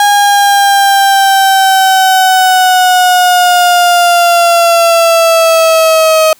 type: linear sweep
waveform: 35% pulse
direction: down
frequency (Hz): 820 to 630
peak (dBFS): -3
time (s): 0-6.33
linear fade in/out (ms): 2
effects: white hiss -45 dBFS RMS until 6.39 s + high-pass 60 Hz 12 dB/octave